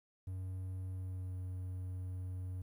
triangle tone with pitch glide, 93.2 to 91.92 Hz, F#2 to F#2, +13 to -11 cents, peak -37 dBFS, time 0.27-2.62 s, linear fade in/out 5 ms, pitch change -24 cents, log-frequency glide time 0.92-1.36 s, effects 12-bit

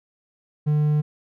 triangle tone, 150 Hz, D3, 37 cents sharp, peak -15 dBFS, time 0.66-1.02 s, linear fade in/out 20 ms, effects none

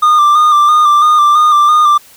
triangle tone with vibrato, 1201 Hz, D6, 38 cents sharp, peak -3 dBFS, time 0.02-1.98 s, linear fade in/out 10 ms, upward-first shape square, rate 3 Hz, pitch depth 31 cents each way, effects white hiss -41 dBFS RMS until 2.16 s

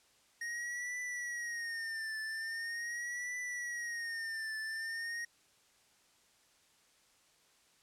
square tone with vibrato, 1864.7 Hz, A#6, in tune, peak -38 dBFS, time 0.41-5.25 s, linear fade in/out 5 ms, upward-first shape triangle, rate 0.42 Hz, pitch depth 110 cents each way, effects white hiss -68 dBFS RMS until 7.82 s + low-pass 9000 Hz 12 dB/octave

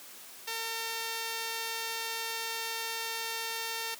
5% pulse tone pair together, 454 / 908 Hz, A#4 / A#5, -46 / -46 cents, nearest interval octave, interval 1200 cents, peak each -25 / -29 dBFS, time 0.47-3.95 s, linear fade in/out 10 ms, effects white hiss -49 dBFS RMS until 3.99 s + high-pass 200 Hz 12 dB/octave

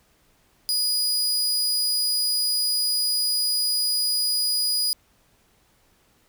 sawtooth tone, 4920 Hz, D#8, 20 cents flat, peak -18 dBFS, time 0.69-4.93 s, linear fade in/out 0 ms, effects pink hiss -62 dBFS RMS until 6.28 s

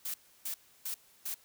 blue noise bursts, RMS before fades -37 dBFS, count 4, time 0.05-1.344 s, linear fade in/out 5 ms, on 91 ms, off 310 ms, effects white hiss -63 dBFS RMS until 1.44 s

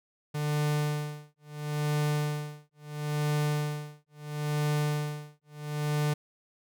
45% pulse tone with tremolo, 148.9 Hz, D3, 24 cents sharp, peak -25 dBFS, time 0.34-6.14 s, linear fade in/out 10 ms, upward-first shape sine, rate 0.74 Hz, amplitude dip 100%, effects none

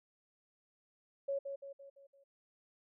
sine tone with echo, 554.4 Hz, C#5, in tune, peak -33 dBFS, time 1.28-1.39 s, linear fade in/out 10 ms, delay 170 ms, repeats 5, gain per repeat -6 dB, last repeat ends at 2.24 s, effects none

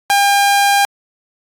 sawtooth tone, 803 Hz, G5, 41 cents sharp, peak -6 dBFS, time 0.1-0.85 s, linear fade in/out 0 ms, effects AAC 64 kbps

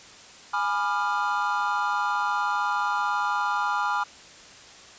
triangle chord, G# diminished seventh, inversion none, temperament equal with one note detuned, 830.6 / 987.8 / 1200.7 / 1396.9 Hz, G#5 / B5 / D6 / F6, 0 / 0 / +38 / 0 cents, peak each -27 dBFS, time 0.53-4.04 s, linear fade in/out 10 ms, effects white hiss -47 dBFS RMS until 4.98 s + resampled to 16000 Hz

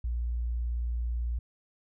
sine tone, 59.1 Hz, A#1, 24 cents sharp, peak -28 dBFS, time 0.04-1.39 s, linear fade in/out 5 ms, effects none

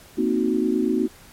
sine chord, C half-diminished seventh, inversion third, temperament equal with one note detuned, 233.1 / 261.6 / 312.2 / 370 Hz, Bb3 / C4 / Eb4 / Gb4, 0 / 0 / +6 / 0 cents, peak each -24 dBFS, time 0.17-1.08 s, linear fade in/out 20 ms, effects pink hiss -48 dBFS RMS until 1.32 s + MP3 64 kbps

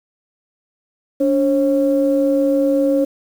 sine tone pair together, 286.6 / 541 Hz, D4 / C#5, -42 / -42 cents, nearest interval major seventh, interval 1100 cents, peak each -15 dBFS, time 1.2-3.05 s, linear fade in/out 10 ms, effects tanh soft clip ceiling -5 dBFS + 7-bit

